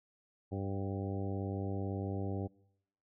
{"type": "harmonic tone with a mistuned harmonic", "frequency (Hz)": 98, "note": "G2", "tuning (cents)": 0, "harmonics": [1, 2, 3, 4, 5, 6, 7, 8], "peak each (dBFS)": [-37, -42, -42, -44, -47, -49, -52, -50], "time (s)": [0.51, 2.48], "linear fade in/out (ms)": 20, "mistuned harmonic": 7, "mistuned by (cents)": 25, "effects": ["noise-tail reverb RT60 0.8 s tail -24 dB re dry"]}